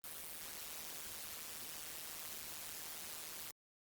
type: noise with amplitude modulation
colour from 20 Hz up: white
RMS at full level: -44 dBFS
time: 0.04-3.51 s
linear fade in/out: 0 ms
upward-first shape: sine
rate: 157 Hz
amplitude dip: 90%
effects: Opus 32 kbps